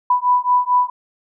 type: beating tone pair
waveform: sine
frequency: 987.8 / 992.3 Hz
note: B5 / B5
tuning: 0 / +8 cents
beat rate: 4.5 Hz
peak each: -16 dBFS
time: 0.1-0.9 s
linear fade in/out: 5 ms
effects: none